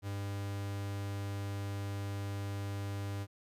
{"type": "tone", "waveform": "45% pulse", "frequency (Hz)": 100, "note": "G2", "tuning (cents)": 35, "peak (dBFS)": -36, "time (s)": [0.02, 3.27], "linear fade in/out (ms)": 50, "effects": ["resampled to 32000 Hz", "12-bit"]}